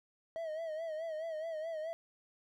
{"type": "tone with vibrato", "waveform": "triangle", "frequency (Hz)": 640, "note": "D#5", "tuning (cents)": 49, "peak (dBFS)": -35, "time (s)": [0.36, 1.93], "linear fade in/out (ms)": 0, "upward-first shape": "sine", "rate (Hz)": 4.7, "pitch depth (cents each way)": 73, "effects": []}